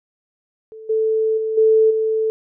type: tone with level steps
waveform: sine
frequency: 440 Hz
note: A4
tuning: in tune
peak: -34 / -15 / -19 / -10 / -16 dBFS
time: 0.72-2.3 s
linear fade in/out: 0 ms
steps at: 0.89 / 1.37 / 1.57 / 1.9 s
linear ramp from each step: 10 ms
effects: none